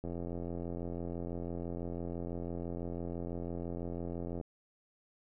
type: click train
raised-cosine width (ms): 2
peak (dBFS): -27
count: 377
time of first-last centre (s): 0.04-4.412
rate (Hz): 86
effects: none